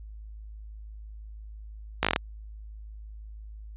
slowing click train, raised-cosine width 0.3 ms, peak -6 dBFS, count 7, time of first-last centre 2.03-2.161 s, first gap 17 ms, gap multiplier 1.1, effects added 53 Hz sine -40 dBFS peak until 3.76 s + resampled to 8000 Hz

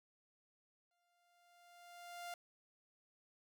sawtooth tone with exponential growth, 698.5 Hz, F5, in tune, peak -40 dBFS, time 0.91-2.34 s, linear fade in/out 2 ms, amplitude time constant 310 ms, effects none

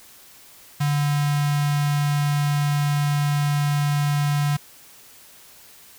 square tone with notch filter, 145.3 Hz, D3, 18 cents flat, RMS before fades -21 dBFS, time 0.8-4.57 s, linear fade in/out 10 ms, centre 430 Hz, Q 1.7, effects white hiss -48 dBFS RMS until 5.98 s

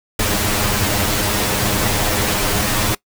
pink noise with comb filter, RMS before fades -18 dBFS, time 0.19-2.95 s, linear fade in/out 5 ms, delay 9.7 ms, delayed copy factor +0.95, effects noise-tail reverb RT60 0.1 s tail -21 dB re dry

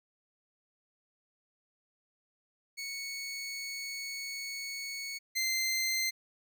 20% pulse tone pair in turn, 2217 / 2079 Hz, C#7 / C7, 0 / -12 cents, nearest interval minor second, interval 112 cents, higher first, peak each -32 / -24 dBFS, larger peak second, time 2.77-5.19 / 5.35-6.11 s, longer first, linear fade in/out 20 ms, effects none

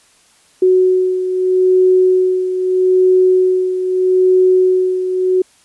sine beating tone pair, 370 / 370.79 Hz, F#4 / F#4, 0 / +4 cents, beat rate 0.79 Hz, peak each -10 / -17 dBFS, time 0.62-5.42 s, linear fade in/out 5 ms, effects white hiss -51 dBFS RMS until 5.64 s + resampled to 24000 Hz

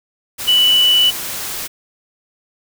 sine tone in noise, 2967 Hz, F#7, 4 cents sharp, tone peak -9 dBFS, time 0.47-1.11 s, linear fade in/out 20 ms, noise white, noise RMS -25 dBFS, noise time 0.38-1.68 s, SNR +13 dB, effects none

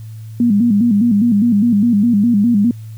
sine tone with vibrato, 220 Hz, A3, in tune, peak -9 dBFS, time 0.4-2.71 s, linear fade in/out 2 ms, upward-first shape square, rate 4.9 Hz, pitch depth 140 cents each way, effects added 110 Hz sine -28 dBFS peak until 2.97 s + white hiss -51 dBFS RMS until 2.97 s

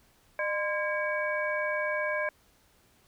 sine tone cluster, 607 / 1029 / 1630 / 2267 Hz, D#5 / C6 / G#6 / C#7, -43 / -29 / -33 / +38 cents, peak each -31 / -36 / -32 / -35 dBFS, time 0.39-2.29 s, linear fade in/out 2 ms, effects pink hiss -64 dBFS RMS until 3.07 s

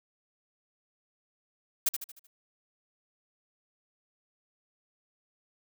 blue noise with echo, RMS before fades -25 dBFS, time 1.86-1.89 s, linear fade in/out 5 ms, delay 76 ms, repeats 5, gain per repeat -7 dB, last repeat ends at 2.27 s, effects none

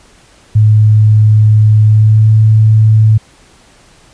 sine tone with pitch glide, 107.4 to 109.15 Hz, A2 to A2, -41 to -13 cents, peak -3 dBFS, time 0.55-3.18 s, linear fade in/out 10 ms, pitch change +28 cents, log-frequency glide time 1.86-2.3 s, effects pink hiss -44 dBFS RMS until 4.13 s + resampled to 22050 Hz

